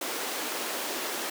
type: high-pass noise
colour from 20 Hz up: pink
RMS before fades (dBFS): -33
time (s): 0.01-1.3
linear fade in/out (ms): 5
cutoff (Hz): 300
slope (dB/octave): 24
effects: none